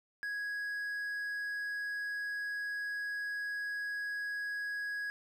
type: tone with hard clipping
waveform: triangle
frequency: 1661.2 Hz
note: G#6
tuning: in tune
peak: -36 dBFS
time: 0.23-5.1 s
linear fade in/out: 0 ms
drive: 6 dB
effects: none